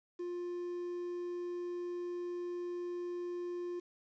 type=tone with quantisation; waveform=triangle; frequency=352.1 Hz; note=F4; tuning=14 cents sharp; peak=-35 dBFS; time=0.19-3.8 s; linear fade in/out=10 ms; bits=10; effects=resampled to 16000 Hz